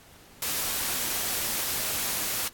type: noise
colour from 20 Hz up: white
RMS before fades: -29 dBFS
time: 0.42-2.48 s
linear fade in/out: 2 ms
effects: pink hiss -53 dBFS RMS until 2.53 s + AAC 64 kbps